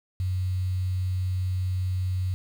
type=tone with quantisation; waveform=sine; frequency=92.5 Hz; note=F#2; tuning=in tune; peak=-24 dBFS; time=0.2-2.34 s; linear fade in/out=0 ms; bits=8; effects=none